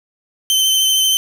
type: tone with vibrato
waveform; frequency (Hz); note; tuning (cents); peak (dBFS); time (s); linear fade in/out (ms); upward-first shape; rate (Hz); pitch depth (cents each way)
sawtooth; 3083; G7; -29; -9; 0.5-1.17; 0; sine; 13; 17
effects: none